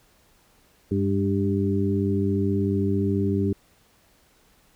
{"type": "harmonic tone with a mistuned harmonic", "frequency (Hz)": 98.3, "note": "G2", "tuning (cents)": 5, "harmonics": [1, 2, 3, 4], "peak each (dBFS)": [-25, -25, -27, -27], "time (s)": [0.91, 3.53], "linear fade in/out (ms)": 5, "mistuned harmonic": 2, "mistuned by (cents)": 39, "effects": ["pink hiss -60 dBFS RMS until 4.75 s"]}